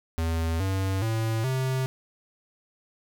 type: tone with pitch steps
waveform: square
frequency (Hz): 82 / 95.84 / 112.02 / 130.92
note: E2 / G2 / A2 / C3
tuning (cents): -9 / -39 / +32 / +1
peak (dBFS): -25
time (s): 0.18-1.86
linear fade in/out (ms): 0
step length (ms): 420
effects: none